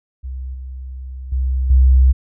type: tone with level steps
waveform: sine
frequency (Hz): 64.7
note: C2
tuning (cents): -19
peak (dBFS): -24 / -27 / -15 / -7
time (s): 0.23-2.13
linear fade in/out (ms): 20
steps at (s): 0.54 / 1.32 / 1.7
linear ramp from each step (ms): 5
effects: none